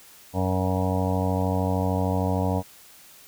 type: harmonic tone with a mistuned harmonic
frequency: 93.2 Hz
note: F#2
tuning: 13 cents sharp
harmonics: 1 / 2 / 3 / 5 / 6 / 7 / 8 / 9 / 10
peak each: -25 / -28 / -30 / -32 / -33 / -33 / -34 / -35 / -35 dBFS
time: 0.33-2.63 s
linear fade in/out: 50 ms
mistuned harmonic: 10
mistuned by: +48 cents
effects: white hiss -50 dBFS RMS until 3.27 s